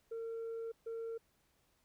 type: tone bursts at uneven times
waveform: sine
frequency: 456 Hz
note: A#4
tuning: 38 cents flat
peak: -37 dBFS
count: 2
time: 0.11-0.72 / 0.86-1.18 s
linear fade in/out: 10 ms
effects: tanh soft clip ceiling -38 dBFS + pink hiss -75 dBFS RMS until 1.84 s